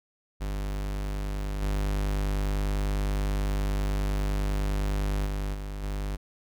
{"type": "tone with level steps", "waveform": "45% pulse", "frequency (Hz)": 49.84, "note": "G1", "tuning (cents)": 29, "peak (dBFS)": [-29, -25, -28, -33, -29], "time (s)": [0.4, 6.17], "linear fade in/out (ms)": 20, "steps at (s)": [1.61, 5.25, 5.53, 5.82], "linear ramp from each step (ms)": 20, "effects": []}